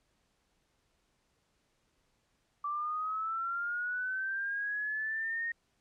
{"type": "linear sweep", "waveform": "sine", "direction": "up", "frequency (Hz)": [1161, 1862], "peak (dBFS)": -32, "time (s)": [2.64, 5.52], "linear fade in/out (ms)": 5, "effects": ["pink hiss -75 dBFS RMS until 5.8 s", "low-pass 9000 Hz 12 dB/octave"]}